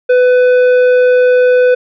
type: tone with tanh clipping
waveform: triangle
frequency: 499.7 Hz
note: B4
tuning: 20 cents sharp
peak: -7 dBFS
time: 0.09-1.75 s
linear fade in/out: 10 ms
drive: 13 dB
effects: none